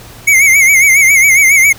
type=tone with vibrato; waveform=square; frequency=2182 Hz; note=C#7; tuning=28 cents flat; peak=-5 dBFS; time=0.27-1.73 s; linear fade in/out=10 ms; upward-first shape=sine; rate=7.3 Hz; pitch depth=88 cents each way; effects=added 112 Hz sine -37 dBFS peak until 1.78 s + pink hiss -35 dBFS RMS until 1.78 s